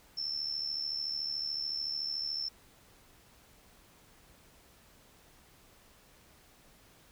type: tone with amplitude modulation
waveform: sine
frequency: 5350 Hz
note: E8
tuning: 25 cents sharp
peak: -30 dBFS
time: 0.17-2.49 s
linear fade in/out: 10 ms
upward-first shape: sine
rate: 73.7 Hz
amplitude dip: 65%
effects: pink hiss -61 dBFS RMS until 7.11 s